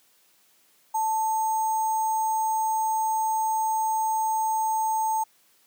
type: tone with sample-and-hold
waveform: sine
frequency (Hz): 880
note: A5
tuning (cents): 0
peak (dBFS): -22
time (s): 0.94-5.24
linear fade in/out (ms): 10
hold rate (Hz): 7350
effects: white hiss -62 dBFS RMS until 5.66 s + high-pass 150 Hz 12 dB/octave